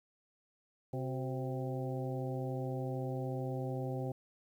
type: harmonic tone with a mistuned harmonic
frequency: 130.9 Hz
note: C3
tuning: 1 cent sharp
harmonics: 1 / 2 / 3 / 4 / 5 / 6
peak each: -37 / -43 / -43 / -43 / -49 / -47 dBFS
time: 0.93-4.12 s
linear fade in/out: 5 ms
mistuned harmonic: 3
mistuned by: -60 cents
effects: 11-bit